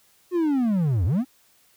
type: linear two-way sweep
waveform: triangle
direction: down then up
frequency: 366.8 to 77.78 to 276.9 Hz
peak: -17 dBFS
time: 0.31-1.25 s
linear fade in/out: 50 ms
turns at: 1.05 s
effects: white hiss -60 dBFS RMS until 1.76 s

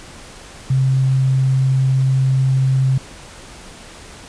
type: tone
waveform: sine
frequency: 132.3 Hz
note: C3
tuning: 20 cents sharp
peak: -12 dBFS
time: 0.7-2.98 s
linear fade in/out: 5 ms
effects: pink hiss -38 dBFS RMS until 4.28 s + resampled to 22050 Hz

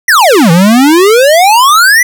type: exponential two-way sweep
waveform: square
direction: down then up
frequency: 2025 to 160.2 to 2025 Hz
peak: -3 dBFS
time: 0.08-2.03 s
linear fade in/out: 5 ms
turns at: 0.51 s
effects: none

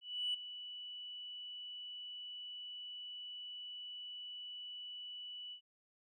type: tone with ADSR envelope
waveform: sine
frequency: 2960 Hz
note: F#7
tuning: in tune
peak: -32 dBFS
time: 0.01-5.61 s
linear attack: 330 ms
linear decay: 9 ms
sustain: -13 dB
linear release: 88 ms
effects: tanh soft clip ceiling -29 dBFS

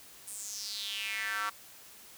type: tone with high-pass filter sweep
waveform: square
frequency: 103.83 Hz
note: G#2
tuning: in tune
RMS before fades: -37 dBFS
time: 0.27-1.5 s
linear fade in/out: 10 ms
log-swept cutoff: 9400 to 1200 Hz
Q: 4.8
effects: white hiss -53 dBFS RMS until 2.17 s

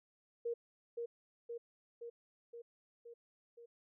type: tone with echo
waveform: sine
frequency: 470 Hz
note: A#4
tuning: 14 cents sharp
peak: -35 dBFS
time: 0.45-0.54 s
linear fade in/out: 10 ms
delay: 520 ms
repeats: 6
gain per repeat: -3 dB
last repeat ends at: 3.66 s
effects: none

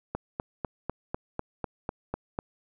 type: click train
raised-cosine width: 1 ms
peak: -16 dBFS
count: 10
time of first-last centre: 0.15-2.389 s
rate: 4.02 Hz
effects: none

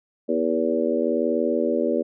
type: harmonic tone with a mistuned harmonic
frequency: 81 Hz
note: E2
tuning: 30 cents flat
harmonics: 3 / 4 / 5 / 6 / 7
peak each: -26 / -26 / -26 / -26 / -26 dBFS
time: 0.28-2.03 s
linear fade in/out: 20 ms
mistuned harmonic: 7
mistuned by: +16 cents
effects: none

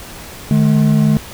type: tone pair together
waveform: triangle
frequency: 151.5 / 213.9 Hz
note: D#3 / A3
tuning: -46 / -49 cents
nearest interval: tritone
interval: 597 cents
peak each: -10 dBFS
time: 0.51-1.17 s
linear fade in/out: 0 ms
effects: pink hiss -33 dBFS RMS until 1.33 s

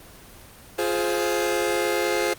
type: chord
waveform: sawtooth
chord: F minor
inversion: none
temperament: just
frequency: 349.2 / 419.1 / 523.8 Hz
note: F4 / Ab4 / C5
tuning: 0 / +16 / +2 cents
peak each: -22 dBFS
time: 0.78-2.34 s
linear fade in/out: 10 ms
effects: pink hiss -46 dBFS RMS until 2.38 s + Opus 24 kbps

